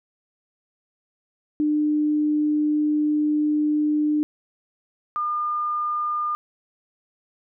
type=tone pair in turn; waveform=sine; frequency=300.5 / 1209 Hz; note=D4 / D6; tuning=+40 / +50 cents; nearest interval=2 octaves; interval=2410 cents; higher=second; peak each=-18 / -22 dBFS; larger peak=first; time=1.6-4.23 / 5.16-6.35 s; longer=first; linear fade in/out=0 ms; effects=none